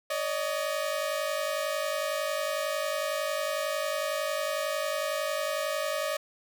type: tone pair together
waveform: sawtooth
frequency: 568 / 619 Hz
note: C#5 / D#5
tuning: +42 / -9 cents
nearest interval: minor second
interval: 149 cents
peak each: -28 / -27 dBFS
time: 0.1-6.17 s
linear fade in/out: 5 ms
effects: none